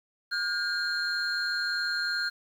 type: tone cluster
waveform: sine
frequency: 1431 / 1594 / 4217 Hz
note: F6 / G6 / C8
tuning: +42 / +28 / +13 cents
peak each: -30 dBFS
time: 0.31-2.3 s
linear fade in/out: 20 ms
effects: tanh soft clip ceiling -22 dBFS + 9-bit